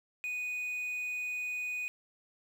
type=tone; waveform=triangle; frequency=2480 Hz; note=D#7; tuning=6 cents flat; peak=-32 dBFS; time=0.24-1.88 s; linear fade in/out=0 ms; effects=10-bit